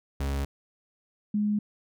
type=tone pair in turn; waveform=40% pulse / sine; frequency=69.3 / 208.7 Hz; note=C#2 / G#3; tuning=0 / +9 cents; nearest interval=octave + perfect fifth; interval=1909 cents; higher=second; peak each=-26 / -23 dBFS; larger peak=second; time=0.2-0.45 / 1.34-1.59 s; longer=neither; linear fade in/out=5 ms; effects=none